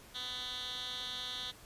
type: tone with band-pass filter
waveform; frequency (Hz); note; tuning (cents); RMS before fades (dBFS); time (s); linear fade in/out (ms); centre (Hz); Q
10% pulse; 250.3; B3; +23; -41; 0.14-1.52; 20; 3500; 4.2
effects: pink hiss -56 dBFS RMS until 1.65 s + resampled to 32000 Hz